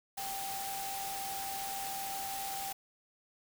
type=tone in noise; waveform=sine; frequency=784 Hz; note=G5; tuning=in tune; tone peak=-39 dBFS; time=0.17-2.73 s; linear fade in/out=10 ms; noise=white; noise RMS=-41 dBFS; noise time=0.17-2.73 s; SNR=-1 dB; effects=none